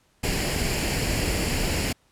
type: noise with comb filter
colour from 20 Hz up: pink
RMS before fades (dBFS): -25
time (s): 0.23-1.93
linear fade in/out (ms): 10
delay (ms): 0.41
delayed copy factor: +0.55
effects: pink hiss -64 dBFS RMS until 2.11 s + low-pass 11000 Hz 12 dB/octave